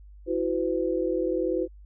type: chord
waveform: sine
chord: E suspended second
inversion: none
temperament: equal with one note detuned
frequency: 329.6 / 370 / 506.6 Hz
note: E4 / F#4 / B4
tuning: 0 / 0 / +44 cents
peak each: -28 dBFS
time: 0.26-1.68 s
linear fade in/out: 50 ms
effects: added 50 Hz sine -45 dBFS peak until 1.85 s